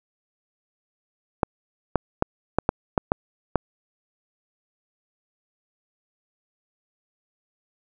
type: clicks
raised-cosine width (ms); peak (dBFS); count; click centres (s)
1; -4; 8; 1.432 / 1.957 / 2.224 / 2.586 / 2.691 / 2.978 / 3.119 / 3.557
effects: none